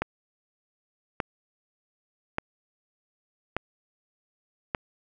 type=click train; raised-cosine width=0.5 ms; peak=-11 dBFS; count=5; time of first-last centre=0.02-4.748 s; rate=0.846 Hz; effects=none